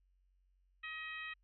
harmonic tone with a mistuned harmonic, 633 Hz, D#5, 30 cents sharp, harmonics 2 / 3 / 4 / 5 / 6, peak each -51 / -45 / -47 / -54 / -57 dBFS, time 0.83-1.34 s, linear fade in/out 10 ms, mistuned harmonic 6, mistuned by +16 cents, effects added 46 Hz sine -70 dBFS peak until 1.43 s

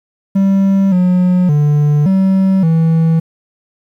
triangle tone with pitch steps, 194.8 / 180.9 / 147.6 / 191.2 / 162.9 Hz, G3 / F#3 / D3 / G3 / E3, -11 / -39 / +9 / -43 / -20 cents, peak -6 dBFS, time 0.35-3.2 s, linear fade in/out 10 ms, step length 570 ms, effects 8-bit

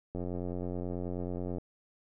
click train, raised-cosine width 2 ms, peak -24 dBFS, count 129, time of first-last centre 0.15-1.583 s, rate 89.3 Hz, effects none

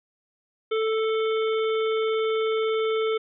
harmonic tone, 440.9 Hz, A4, 4 cents sharp, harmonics 1 / 3 / 5 / 7 / 8, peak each -22 / -32 / -36 / -39 / -40 dBFS, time 0.71-3.18 s, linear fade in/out 10 ms, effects none

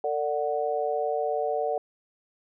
sine chord, D major, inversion second, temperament equal with one note detuned, 450.5 / 587.3 / 740 Hz, A4 / D5 / F#5, +41 / 0 / 0 cents, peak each -29 dBFS, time 0.04-1.78 s, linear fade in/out 2 ms, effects none

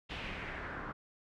pink noise with low-pass filter sweep, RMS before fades -42 dBFS, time 0.09-0.93 s, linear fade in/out 20 ms, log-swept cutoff 3100 to 1300 Hz, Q 2.8, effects none

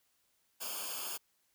white noise with comb filter, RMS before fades -40 dBFS, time 0.6-1.18 s, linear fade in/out 20 ms, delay 0.51 ms, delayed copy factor -0.95, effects white hiss -75 dBFS RMS until 1.54 s

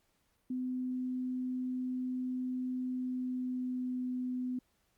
sine tone with pitch glide, 254 to 251.8 Hz, B3 to B3, +49 to +34 cents, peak -33 dBFS, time 0.5-4.59 s, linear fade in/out 5 ms, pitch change -15 cents, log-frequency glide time 2.86-4.09 s, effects pink hiss -75 dBFS RMS until 4.97 s + Opus 48 kbps

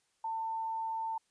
sine tone, 896 Hz, A5, 31 cents sharp, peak -33 dBFS, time 0.24-1.18 s, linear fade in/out 5 ms, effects white hiss -75 dBFS RMS until 1.3 s + resampled to 22050 Hz

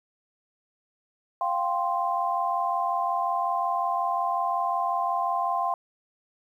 sine chord, F suspended second, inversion none, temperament equal, 698.5 / 784 / 1046.5 Hz, F5 / G5 / C6, 0 / 0 / 0 cents, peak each -28 / -29 / -27 dBFS, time 1.41-5.74 s, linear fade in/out 2 ms, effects 10-bit

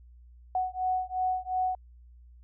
sine beating tone pair, 740 / 742.8 Hz, F#5 / F#5, 0 / +7 cents, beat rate 2.8 Hz, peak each -30 dBFS, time 0.55-1.75 s, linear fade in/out 2 ms, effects added 60 Hz sine -50 dBFS peak until 2.43 s

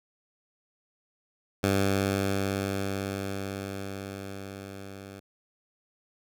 10% pulse tone with level ramp, 98 Hz, G2, in tune, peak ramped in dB -14 to -34 dBFS, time 1.63-5.2 s, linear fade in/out 10 ms, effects none

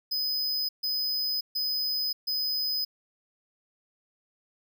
square tone bursts, 5020 Hz, D#8, 15 cents sharp, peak -27 dBFS, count 4, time 0.11-2.85 s, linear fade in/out 10 ms, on 580 ms, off 140 ms, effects none

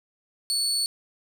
30% pulse tone, 4435 Hz, C#8, in tune, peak -20 dBFS, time 0.5-0.86 s, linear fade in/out 0 ms, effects none

